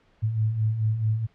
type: beating tone pair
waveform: sine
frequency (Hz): 105.9 / 110.5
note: G#2 / A2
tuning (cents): +34 / +8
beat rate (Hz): 4.6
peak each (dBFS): -30 / -22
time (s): 0.22-1.27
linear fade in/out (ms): 20
effects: pink hiss -62 dBFS RMS until 1.34 s + low-pass 3000 Hz 12 dB/octave